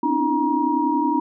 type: tone cluster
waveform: sine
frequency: 258.3 / 267.9 / 297.4 / 328.5 / 949 Hz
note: C4 / C4 / D4 / E4 / A#5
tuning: -22 / +41 / +22 / -6 / +31 cents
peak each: -27 / -30 / -22 / -26 / -21 dBFS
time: 0.03-1.2 s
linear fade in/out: 5 ms
effects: none